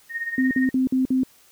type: tone with tremolo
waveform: sine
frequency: 1852 Hz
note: A#6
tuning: 12 cents flat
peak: -23 dBFS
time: 0.09-0.71 s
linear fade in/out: 50 ms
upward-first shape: sine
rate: 17 Hz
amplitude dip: 70%
type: tone bursts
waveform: sine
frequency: 259.6 Hz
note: C4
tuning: 13 cents flat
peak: -17 dBFS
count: 5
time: 0.38-1.234 s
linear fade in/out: 2 ms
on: 130 ms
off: 51 ms
effects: white hiss -55 dBFS RMS until 1.51 s